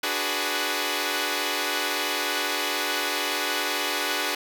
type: chord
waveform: 5% pulse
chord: G# half-diminished seventh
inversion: second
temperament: equal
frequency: 293.7 / 370 / 415.3 / 493.9 Hz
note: D4 / F#4 / G#4 / B4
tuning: 0 / 0 / 0 / 0 cents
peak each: -19 dBFS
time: 0.03-4.35 s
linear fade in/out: 5 ms
effects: none